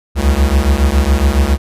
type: beating tone pair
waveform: square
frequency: 65.41 / 72.61 Hz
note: C2 / D2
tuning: 0 / -19 cents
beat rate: 7.2 Hz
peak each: -13 dBFS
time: 0.15-1.58 s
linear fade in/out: 50 ms
effects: resampled to 32000 Hz